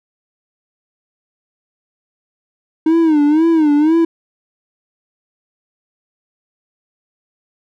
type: tone with vibrato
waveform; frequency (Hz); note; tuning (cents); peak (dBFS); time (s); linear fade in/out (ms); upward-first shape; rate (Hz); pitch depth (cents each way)
triangle; 311.1; D#4; 0; -7; 2.86-4.05; 5; sine; 2; 120
effects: none